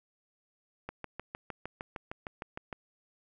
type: click train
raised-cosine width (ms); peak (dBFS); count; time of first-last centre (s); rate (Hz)
0.5; -23; 13; 0.89-2.728; 6.53
effects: none